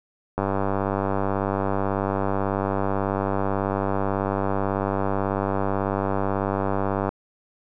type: click train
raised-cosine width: 1 ms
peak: -10 dBFS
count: 660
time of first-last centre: 0.38-7.091 s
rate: 98.2 Hz
effects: none